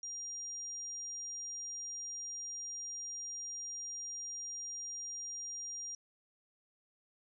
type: tone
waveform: sine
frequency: 5700 Hz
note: F8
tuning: 34 cents sharp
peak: -40 dBFS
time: 0.03-5.95 s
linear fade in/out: 2 ms
effects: none